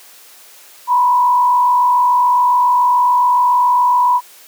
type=tone with frequency modulation; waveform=sine; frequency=984 Hz; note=B5; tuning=7 cents flat; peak=-9 dBFS; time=0.87-4.21 s; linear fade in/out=50 ms; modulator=47.1 Hz; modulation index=0.58; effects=white hiss -42 dBFS RMS until 4.47 s + high-pass 400 Hz 12 dB/octave